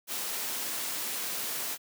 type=noise; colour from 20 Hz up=white; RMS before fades=-34 dBFS; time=0.07-1.78 s; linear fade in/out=50 ms; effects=high-pass 200 Hz 12 dB/octave